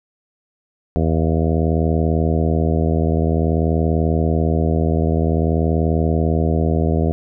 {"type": "harmonic tone with a mistuned harmonic", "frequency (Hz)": 80.5, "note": "E2", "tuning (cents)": -41, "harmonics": [1, 2, 3, 4, 5, 6, 7, 8, 9], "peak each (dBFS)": [-18, -20, -23, -26, -25, -27, -30, -30, -30], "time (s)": [0.96, 7.12], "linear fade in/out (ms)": 0, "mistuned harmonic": 9, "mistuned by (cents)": -55, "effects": []}